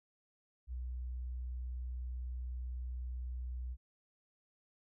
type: tone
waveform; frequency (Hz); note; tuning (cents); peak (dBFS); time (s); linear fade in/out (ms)
sine; 62; B1; +7; -38; 0.67-3.77; 50
effects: none